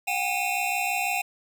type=tone cluster; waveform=square; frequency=728 / 794 / 2496 / 2695 Hz; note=F#5 / G5 / D#7 / E7; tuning=-28 / +22 / +5 / +38 cents; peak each=-31 dBFS; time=0.07-1.22 s; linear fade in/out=10 ms; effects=10-bit